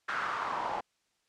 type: noise with band-pass filter sweep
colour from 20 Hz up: pink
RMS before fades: -34 dBFS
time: 0.08-0.81 s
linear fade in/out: 10 ms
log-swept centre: 1500 to 810 Hz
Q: 3.8
effects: white hiss -75 dBFS RMS until 1.28 s + low-pass 7000 Hz 12 dB/octave